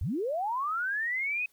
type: linear sweep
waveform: sine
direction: up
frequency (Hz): 55.5 to 2553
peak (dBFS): -28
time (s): 0.01-1.46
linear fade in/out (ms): 5
effects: white hiss -67 dBFS RMS until 1.52 s

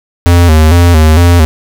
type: tone with vibrato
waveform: square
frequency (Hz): 82.41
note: E2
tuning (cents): 0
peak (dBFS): -3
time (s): 0.26-1.45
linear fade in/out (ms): 0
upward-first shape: square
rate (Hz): 2.2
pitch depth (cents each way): 90
effects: none

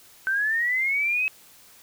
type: linear sweep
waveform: sine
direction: up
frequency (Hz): 1523 to 2574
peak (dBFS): -21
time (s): 0.27-1.28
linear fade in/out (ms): 0
effects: white hiss -52 dBFS RMS until 1.82 s

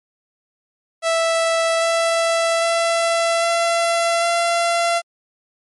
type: tone with pitch steps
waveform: sawtooth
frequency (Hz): 659.3 / 665 / 670.8 / 676.7 / 682.6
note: E5 / E5 / E5 / E5 / F5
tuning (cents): 0 / +15 / +30 / +45 / -40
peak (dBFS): -12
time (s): 1.02-5.02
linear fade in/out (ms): 50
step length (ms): 800
effects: MP3 48 kbps

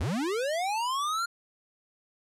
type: linear sweep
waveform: square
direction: up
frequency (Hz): 58.27 to 1411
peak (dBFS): -28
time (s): 0-1.26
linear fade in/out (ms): 10
effects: low-pass 10000 Hz 12 dB/octave

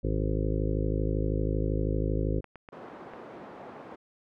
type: harmonic tone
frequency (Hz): 52.7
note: G#1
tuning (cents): +26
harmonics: 1 / 2 / 3 / 5 / 6 / 7 / 8 / 9 / 10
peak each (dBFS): -29 / -32 / -34 / -36 / -37 / -37 / -38 / -39 / -39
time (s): 0.03-2.41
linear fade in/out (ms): 20
type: clicks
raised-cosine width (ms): 0.5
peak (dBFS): -30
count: 4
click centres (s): 2.443 / 2.557 / 2.688 / 3.136
type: band-pass noise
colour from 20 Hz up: pink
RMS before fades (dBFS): -45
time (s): 2.72-3.96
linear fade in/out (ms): 10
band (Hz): 280 to 1000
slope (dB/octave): 12
effects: none

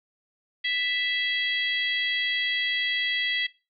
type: harmonic tone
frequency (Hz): 659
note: E5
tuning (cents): -1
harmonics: 3 / 4 / 5 / 6 / 7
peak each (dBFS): -27 / -36 / -28 / -40 / -41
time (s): 0.64-3.47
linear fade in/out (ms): 10
effects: noise-tail reverb RT60 0.3 s tail -20 dB re dry

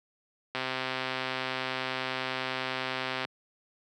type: click train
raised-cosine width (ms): 0.3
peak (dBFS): -15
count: 352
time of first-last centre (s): 0.55-3.25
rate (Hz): 130
effects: high-pass 150 Hz 12 dB/octave

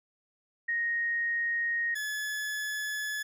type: tone pair in turn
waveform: sine / 40% pulse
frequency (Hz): 1868 / 1711.3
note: A#6 / A6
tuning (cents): +3 / -49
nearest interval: major second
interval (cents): 152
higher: first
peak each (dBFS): -27 / -31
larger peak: first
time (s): 0.68-1.95 / 1.95-3.23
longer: second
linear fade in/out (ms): 10
effects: none

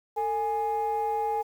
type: tone pair together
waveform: sine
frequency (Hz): 447.4 / 830.6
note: A4 / G#5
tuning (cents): +29 / 0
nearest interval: major seventh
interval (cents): 1071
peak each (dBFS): -29 / -25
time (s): 0.16-1.43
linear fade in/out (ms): 20
effects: tanh soft clip ceiling -21 dBFS + 9-bit

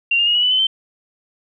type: tone with pitch steps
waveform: sine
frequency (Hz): 2765 / 2818 / 2872 / 2928 / 2984 / 3041 / 3100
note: F7 / F7 / F7 / F#7 / F#7 / F#7 / G7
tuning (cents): -18 / +15 / +48 / -19 / +14 / +47 / -20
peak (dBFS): -13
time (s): 0.11-0.67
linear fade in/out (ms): 5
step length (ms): 80
effects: none

